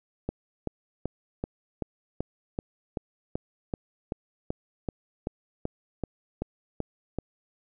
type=click train; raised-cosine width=2 ms; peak=-16 dBFS; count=19; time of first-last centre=0.29-7.187 s; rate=2.61 Hz; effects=none